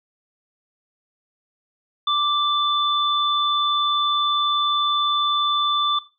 sine tone pair together, 1174.7 / 3520 Hz, D6 / A7, 0 / 0 cents, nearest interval octave + perfect fifth, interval 1900 cents, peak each -20 dBFS, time 2.07-5.99 s, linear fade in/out 5 ms, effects noise-tail reverb RT60 0.3 s tail -17 dB re dry

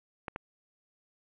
clicks, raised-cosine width 0.5 ms, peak -21 dBFS, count 2, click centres 0.282 / 0.361 s, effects resampled to 8000 Hz + 8-bit

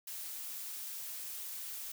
blue noise, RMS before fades -43 dBFS, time 0.07-1.92 s, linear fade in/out 5 ms, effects none

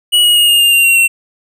square tone with pitch steps, 2925 / 2895 / 2865 / 2835 / 2806 / 2777 / 2748 / 2720 Hz, F#7 / F#7 / F7 / F7 / F7 / F7 / F7 / F7, -21 / -38 / +44 / +25 / +8 / -10 / -29 / -46 cents, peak -7 dBFS, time 0.12-1.08 s, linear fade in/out 20 ms, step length 120 ms, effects none

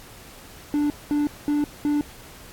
triangle tone bursts, 293.7 Hz, D4, in tune, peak -17 dBFS, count 4, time 0.74-2.01 s, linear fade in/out 0 ms, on 160 ms, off 210 ms, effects pink hiss -45 dBFS RMS until 2.52 s + AAC 64 kbps

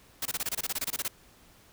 white noise bursts, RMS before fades -31 dBFS, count 15, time 0.22-1.081 s, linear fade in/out 5 ms, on 35 ms, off 24 ms, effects pink hiss -58 dBFS RMS until 1.72 s

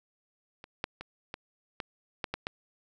clicks, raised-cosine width 0.3 ms, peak -29 / -14 / -24 / -21 / -18 / -15 / -16 / -16 dBFS, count 8, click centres 0.641 / 0.841 / 1.01 / 1.341 / 1.802 / 2.242 / 2.34 / 2.469 s, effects none

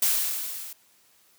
blue noise with level ramp, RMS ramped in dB -21 to -40 dBFS, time 0.02-0.73 s, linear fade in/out 5 ms, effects white hiss -61 dBFS RMS until 1.38 s + high-pass 80 Hz 12 dB/octave

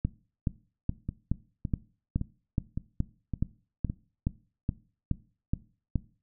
two click trains, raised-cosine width 5 ms, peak -19 / -14 dBFS, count 6 / 15, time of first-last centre 1.09-3.899 / 0.05-5.957 s, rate 1.78 / 2.37 Hz, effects noise-tail reverb RT60 0.4 s tail -19 dB re dry

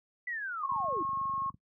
sine linear sweep, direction down, 2001 to 287 Hz, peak -34 dBFS, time 0.27-1.03 s, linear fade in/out 5 ms
sine tone, 1085 Hz, C#6, 37 cents flat, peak -31 dBFS, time 0.63-1.5 s, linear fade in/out 5 ms
click train, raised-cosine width 5 ms, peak -36 dBFS, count 21, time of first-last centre 0.72-1.543 s, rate 24.3 Hz
effects noise-tail reverb RT60 0.1 s tail -19 dB re dry + high-pass 100 Hz 12 dB/octave

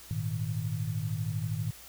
sine chord, Ab suspended second, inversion none, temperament equal, 103.83 / 116.54 / 155.56 Hz, Ab2 / Bb2 / Eb3, 0 / 0 / 0 cents, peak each -34 dBFS, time 0.11-1.71 s, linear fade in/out 0 ms, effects added 60 Hz sine -59 dBFS peak until 1.88 s + white hiss -50 dBFS RMS until 1.88 s

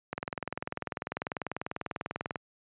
click train, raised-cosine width 0.5 ms, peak -18 dBFS, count 46, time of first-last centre 0.13-2.358 s, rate 20.2 Hz, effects high-pass 100 Hz 12 dB/octave + resampled to 8000 Hz

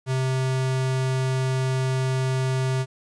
square tone, 130.81 Hz, C3, in tune, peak -22 dBFS, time 0.06-2.86 s, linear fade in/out 50 ms, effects resampled to 22050 Hz + 10-bit

